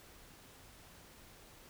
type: silence
effects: pink hiss -58 dBFS RMS until 1.69 s